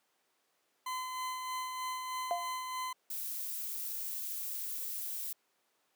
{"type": "tone with tremolo", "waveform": "40% pulse", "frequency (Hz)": 1022, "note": "C6", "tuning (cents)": -41, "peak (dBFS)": -34, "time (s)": [0.86, 2.93], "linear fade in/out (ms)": 5, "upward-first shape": "sine", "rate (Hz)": 3.2, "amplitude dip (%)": 35}
{"type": "tone with exponential decay", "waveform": "sine", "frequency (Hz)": 698.5, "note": "F5", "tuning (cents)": 0, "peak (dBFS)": -26, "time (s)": [2.31, 2.55], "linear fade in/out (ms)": 0, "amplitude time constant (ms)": 52}
{"type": "noise", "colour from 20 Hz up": "violet", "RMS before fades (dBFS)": -39, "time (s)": [3.1, 5.33], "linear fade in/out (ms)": 5}
{"effects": ["pink hiss -75 dBFS RMS until 5.95 s", "high-pass 400 Hz 12 dB/octave"]}